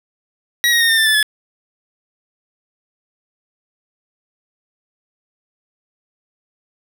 25% pulse tone with pitch steps, 1911 / 1877.1 / 1843.8 / 1811.1 / 1778.9 / 1747.3 / 1716.3 Hz, A#6 / A#6 / A#6 / A6 / A6 / A6 / A6, +43 / +12 / -19 / +50 / +18 / -13 / -44 cents, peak -8 dBFS, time 0.64-1.228 s, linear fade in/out 0 ms, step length 84 ms, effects none

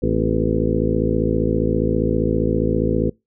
harmonic tone with a mistuned harmonic, 55 Hz, A1, in tune, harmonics 1 / 2 / 3 / 4 / 5 / 6 / 7 / 8 / 9, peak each -25 / -25 / -25 / -25 / -25 / -25 / -25 / -25 / -25 dBFS, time 0.02-3.1 s, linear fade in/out 10 ms, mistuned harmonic 5, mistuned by -90 cents, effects noise-tail reverb RT60 0.2 s tail -24 dB re dry

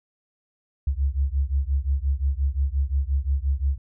sine beating tone pair, 66.4 / 72.1 Hz, C2 / D2, +26 / -31 cents, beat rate 5.7 Hz, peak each -23 / -24 dBFS, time 0.87-3.78 s, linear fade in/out 5 ms, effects none

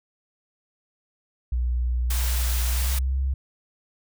sine tone with pitch glide, 60.9 to 66.8 Hz, B1 to C2, -24 to +36 cents, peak -21 dBFS, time 1.52-3.34 s, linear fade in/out 5 ms, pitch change +160 cents, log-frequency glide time 2.65-3.18 s
white high-pass noise, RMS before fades -31 dBFS, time 2.1-2.99 s, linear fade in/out 5 ms, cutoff 510 Hz, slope 12 dB/octave
effects none

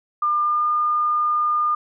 sine tone with pitch glide, 1201 to 1212.2 Hz, D6 to D#6, +38 to -46 cents, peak -17 dBFS, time 0.22-1.75 s, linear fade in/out 5 ms, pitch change +16 cents, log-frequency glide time 0.42-0.68 s, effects none

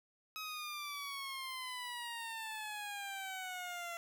15% pulse exponential sweep, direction down, 1277 to 679 Hz, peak -35 dBFS, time 0.36-3.97 s, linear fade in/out 0 ms, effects none

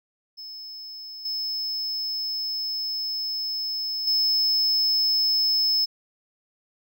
triangle tone with level steps, 5220 Hz, E8, 18 cents flat, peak -35 / -25 / -18 dBFS, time 0.37-5.86 s, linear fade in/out 20 ms, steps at 1.25 / 4.07 s, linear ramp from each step 5 ms, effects none

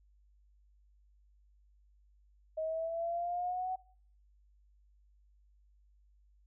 sine exponential sweep, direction up, 629 to 751 Hz, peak -33 dBFS, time 2.57-3.76 s, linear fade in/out 10 ms, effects noise-tail reverb RT60 0.5 s tail -20 dB re dry + added 50 Hz sine -63 dBFS peak until 6.46 s

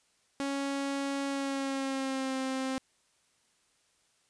sawtooth tone with pitch glide, 277.2 to 263.5 Hz, C#4 to C4, 0 to +12 cents, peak -27 dBFS, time 0.4-2.78 s, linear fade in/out 0 ms, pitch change -88 cents, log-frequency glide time 1.27-2.37 s, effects white hiss -70 dBFS RMS until 4.29 s + resampled to 22050 Hz

